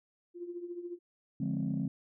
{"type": "tone with tremolo", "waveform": "sine", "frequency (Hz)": 349.2, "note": "F4", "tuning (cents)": 0, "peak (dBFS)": -35, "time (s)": [0.34, 0.99], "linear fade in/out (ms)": 50, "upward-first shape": "triangle", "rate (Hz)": 14, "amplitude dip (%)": 75}
{"type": "chord", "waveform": "sine", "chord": "D half-diminished seventh", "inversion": "none", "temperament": "just", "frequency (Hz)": [146.83, 176.2, 211.4, 264.3], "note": ["D3", "F3", "Ab3", "C4"], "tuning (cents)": [0, 16, 31, 18], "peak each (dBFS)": -35, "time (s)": [1.4, 1.88], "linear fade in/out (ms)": 5}
{"effects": ["tanh soft clip ceiling -24 dBFS"]}